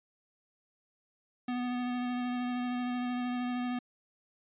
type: tone with vibrato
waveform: square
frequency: 246.9 Hz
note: B3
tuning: in tune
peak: -32 dBFS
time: 1.48-3.79 s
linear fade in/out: 5 ms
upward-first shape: sine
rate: 13 Hz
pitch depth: 13 cents each way
effects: resampled to 8000 Hz